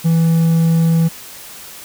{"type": "tone", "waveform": "triangle", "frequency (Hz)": 164.6, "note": "E3", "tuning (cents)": -2, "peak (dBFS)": -8, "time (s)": [0.04, 1.09], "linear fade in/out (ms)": 20, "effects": ["white hiss -35 dBFS RMS until 1.84 s"]}